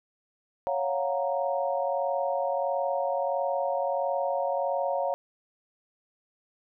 sine chord, Gb major seventh, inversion second, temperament equal, 554.4 / 698.5 / 740 / 932.3 Hz, Db5 / F5 / Gb5 / Bb5, 0 / 0 / 0 / 0 cents, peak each -28 / -31 / -34 / -33 dBFS, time 0.67-5.14 s, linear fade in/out 0 ms, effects none

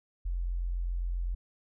sine tone, 43.76 Hz, F1, 4 cents sharp, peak -29 dBFS, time 0.25-1.35 s, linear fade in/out 10 ms, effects none

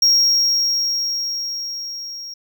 triangle tone with level ramp, 5588 Hz, F8, in tune, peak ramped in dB -9 to -29 dBFS, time 0.02-2.34 s, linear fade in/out 5 ms, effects none

